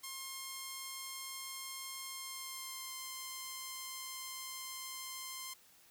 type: tone with pitch glide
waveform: 5% pulse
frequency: 1066 to 1048.9 Hz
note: C6 to C6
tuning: +32 to +4 cents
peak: -31 dBFS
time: 0.03-5.54 s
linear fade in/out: 10 ms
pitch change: -28 cents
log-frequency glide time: 2.06-3.02 s
effects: white hiss -64 dBFS RMS until 5.9 s